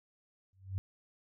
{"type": "tone with exponential growth", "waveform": "sine", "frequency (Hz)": 95.4, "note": "G2", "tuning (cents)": -47, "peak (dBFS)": -29, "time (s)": [0.53, 0.78], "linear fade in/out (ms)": 0, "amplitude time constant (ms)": 53, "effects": []}